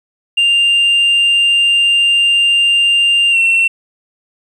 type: tone with pitch glide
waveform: sine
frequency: 2794 to 2711 Hz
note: F7 to E7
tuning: 0 to +48 cents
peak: -6 dBFS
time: 0.37-3.68 s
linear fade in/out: 10 ms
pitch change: -52 cents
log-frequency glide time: 3.31-3.37 s
effects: tanh soft clip ceiling -7 dBFS + 8-bit